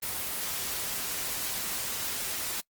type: noise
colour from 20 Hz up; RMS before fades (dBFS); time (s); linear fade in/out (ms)
white; -33; 0.02-2.61; 10
effects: noise-tail reverb RT60 0.1 s tail -23 dB re dry + Opus 24 kbps